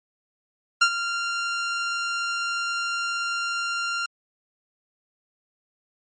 sawtooth tone with ADSR envelope, 1388 Hz, F6, 11 cents flat, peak -9 dBFS, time 0.81-4.06 s, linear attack 10 ms, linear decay 70 ms, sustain -12 dB, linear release 4 ms, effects MP3 32 kbps

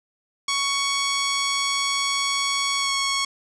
10% pulse tone with pitch glide, 1115 to 1103.5 Hz, C#6 to C#6, +10 to -8 cents, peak -13 dBFS, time 0.48-3.25 s, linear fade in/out 5 ms, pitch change -18 cents, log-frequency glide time 2.78-2.91 s, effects resampled to 22050 Hz + 7-bit

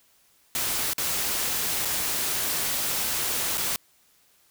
white noise with dropouts, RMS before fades -27 dBFS, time 0.55-3.76 s, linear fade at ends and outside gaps 1 ms, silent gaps 0.934-0.981 / 1.85-1.854 / 3.574-3.579 s, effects white hiss -62 dBFS RMS until 4.5 s

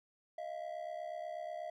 triangle ring-modulated tone, 659.3 Hz, E5, in tune, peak -35 dBFS, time 0.38-1.7 s, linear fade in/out 2 ms, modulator 34.1 Hz, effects none

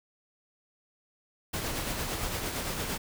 pink noise with tremolo, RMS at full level -32 dBFS, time 1.53-2.98 s, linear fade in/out 10 ms, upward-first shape sine, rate 8.8 Hz, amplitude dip 35%, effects none

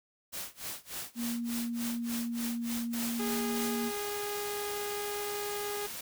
white noise with tremolo, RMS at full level -38 dBFS, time 0.32-3.79 s, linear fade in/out 20 ms, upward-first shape sine, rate 3.4 Hz, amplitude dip 95%
sine tone with pitch glide, 235.8 to 233.8 Hz, A#3 to A#3, +20 to +5 cents, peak -32 dBFS, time 1.15-3.92 s, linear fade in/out 50 ms, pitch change -15 cents, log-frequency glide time 1.27-3.3 s
white noise, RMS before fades -41 dBFS, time 2.93-6.01 s, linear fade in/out 5 ms
sawtooth tone, 411.2 Hz, G#4, 17 cents flat, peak -31 dBFS, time 3.19-5.87 s, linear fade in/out 10 ms
effects none

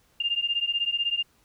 sine beating tone pair, 2798 / 2814 Hz, F7 / F7, +3 / +12 cents, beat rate 16 Hz, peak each -27 dBFS, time 0.2-1.23 s, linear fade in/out 5 ms, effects pink hiss -64 dBFS RMS until 1.44 s

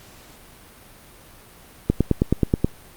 click train, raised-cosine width 3 ms, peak -3 dBFS, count 8, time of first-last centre 1.9-2.645 s, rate 9.39 Hz, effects pink hiss -47 dBFS RMS until 2.96 s + Opus 48 kbps

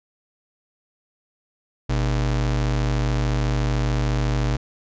square ring-modulated tone, 89.3 Hz, F2, 39 cents sharp, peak -17 dBFS, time 1.89-4.57 s, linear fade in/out 10 ms, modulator 36.9 Hz, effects resampled to 16000 Hz

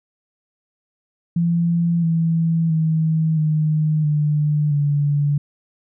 sine tone with pitch steps, 169.8 / 164.49 / 159.35 / 154.36 / 149.54 / 144.86 Hz, F3 / E3 / D#3 / D#3 / D3 / D3, -48 / -3 / +42 / -13 / +32 / -23 cents, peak -15 dBFS, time 1.36-5.38 s, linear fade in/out 5 ms, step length 670 ms, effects none

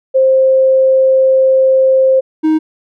sine / triangle tone pair in turn, 527 / 313.4 Hz, C5 / D#4, +12 / +13 cents, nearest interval major sixth, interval 899 cents, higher first, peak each -6 dBFS, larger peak neither, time 0.14-2.21 / 2.43-2.59 s, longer first, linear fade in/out 20 ms, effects none

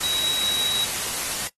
sine tone in noise, 3851 Hz, B7, 44 cents flat, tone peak -22 dBFS, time 0.03-0.85 s, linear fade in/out 10 ms, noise white, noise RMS -27 dBFS, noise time 0-1.48 s, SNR +2 dB, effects noise-tail reverb RT60 0.1 s tail -17 dB re dry + AAC 32 kbps

